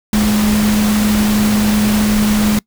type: tone in noise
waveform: sine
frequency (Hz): 211.1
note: G#3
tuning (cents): +29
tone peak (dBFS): -11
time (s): 0.13-2.59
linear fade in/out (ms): 2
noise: pink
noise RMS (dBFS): -20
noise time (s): 0.13-2.59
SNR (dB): +6
effects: noise-tail reverb RT60 0.1 s tail -24 dB re dry